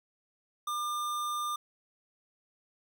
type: tone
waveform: square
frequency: 1200 Hz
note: D6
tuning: 37 cents sharp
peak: -32 dBFS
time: 0.67-1.56 s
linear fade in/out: 5 ms
effects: none